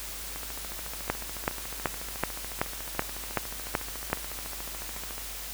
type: two click trains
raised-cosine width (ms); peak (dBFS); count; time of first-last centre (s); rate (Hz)
0.5; -24 / -9; 68 / 9; 0.36-5.18 / 1.1-4.13; 13.9 / 2.64
effects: added 50 Hz sine -44 dBFS peak until 5.53 s + white hiss -39 dBFS RMS until 5.53 s